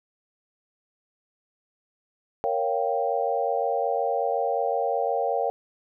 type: chord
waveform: sine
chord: G half-diminished seventh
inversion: first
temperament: equal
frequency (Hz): 466.2 / 554.4 / 698.5 / 784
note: Bb4 / Db5 / F5 / G5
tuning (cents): 0 / 0 / 0 / 0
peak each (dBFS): -28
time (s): 2.44-5.5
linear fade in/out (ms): 0
effects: none